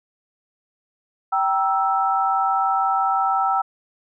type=tone cluster; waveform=sine; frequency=778 / 944 / 1319 Hz; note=G5 / A#5 / E6; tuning=-13 / +22 / +1 cents; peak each=-20 / -26 / -21 dBFS; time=1.32-3.62 s; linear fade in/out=10 ms; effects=none